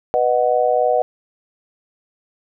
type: chord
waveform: sine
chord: B major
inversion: none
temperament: just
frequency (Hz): 493.9 / 617.4 / 740.8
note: B4 / D#5 / F#5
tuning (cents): 0 / -14 / +2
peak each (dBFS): -18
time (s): 0.14-1.02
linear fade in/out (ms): 0
effects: none